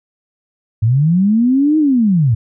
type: linear two-way sweep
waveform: sine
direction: up then down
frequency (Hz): 103.4 to 316 to 103.4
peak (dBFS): -9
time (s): 0.82-2.35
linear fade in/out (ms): 10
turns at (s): 1.78
effects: none